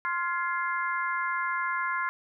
harmonic tone with a mistuned harmonic, 349.2 Hz, F4, in tune, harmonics 3 / 4 / 5 / 6, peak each -30 / -32 / -34 / -36 dBFS, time 0.05-2.09 s, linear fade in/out 0 ms, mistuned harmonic 5, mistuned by -47 cents, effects none

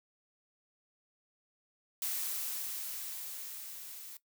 blue noise with level ramp, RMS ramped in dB -35 to -48 dBFS, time 2.02-4.17 s, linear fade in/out 2 ms, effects noise-tail reverb RT60 0.1 s tail -17 dB re dry

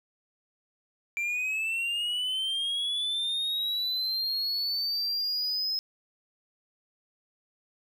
triangle linear sweep, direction up, 2349 to 5140 Hz, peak -26 dBFS, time 1.17-5.79 s, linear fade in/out 0 ms, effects none

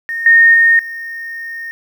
sine tone with level steps, 1840 Hz, A#6, 23 cents flat, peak -18 / -4 / -6 / -23 dBFS, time 0.09-1.71 s, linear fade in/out 0 ms, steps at 0.26 / 0.54 / 0.79 s, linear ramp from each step 2 ms, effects 7-bit

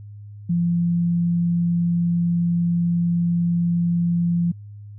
sine tone, 171.8 Hz, F3, 28 cents flat, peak -17 dBFS, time 0.49-4.52 s, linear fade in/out 10 ms, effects added 103 Hz sine -36 dBFS peak until 4.98 s

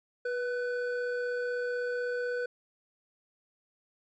triangle tone pair together, 489 / 1503 Hz, B4 / F#6, -17 / +27 cents, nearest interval octave + perfect fifth, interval 1944 cents, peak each -29 / -35 dBFS, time 0.25-2.46 s, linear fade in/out 5 ms, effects resampled to 16000 Hz

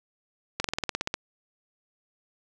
slowing click train, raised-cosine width 0.2 ms, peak -10 dBFS, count 11, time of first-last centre 0.6-1.141 s, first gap 43 ms, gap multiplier 1.05, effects none

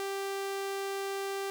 sawtooth tone, 392.8 Hz, G4, 4 cents sharp, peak -29 dBFS, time 0-1.5 s, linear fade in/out 0 ms, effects none

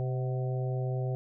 harmonic tone with a mistuned harmonic, 128.9 Hz, C3, 26 cents flat, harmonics 1 / 3 / 4 / 5 / 6, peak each -29 / -39 / -41 / -43 / -45 dBFS, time 0-1.15 s, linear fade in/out 0 ms, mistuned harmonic 6, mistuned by -53 cents, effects none

